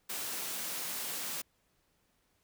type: high-pass noise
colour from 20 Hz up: white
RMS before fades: -38 dBFS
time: 0.09-1.42 s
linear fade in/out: 10 ms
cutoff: 140 Hz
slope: 24 dB/octave
effects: pink hiss -74 dBFS RMS until 2.43 s

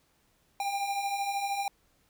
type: beating tone pair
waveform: square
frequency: 787 / 800 Hz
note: G5 / G5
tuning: +7 / +35 cents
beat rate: 13 Hz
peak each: -38 / -31 dBFS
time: 0.6-1.68 s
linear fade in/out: 2 ms
effects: pink hiss -69 dBFS RMS until 2.09 s

